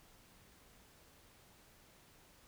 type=silence; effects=pink hiss -64 dBFS RMS until 2.47 s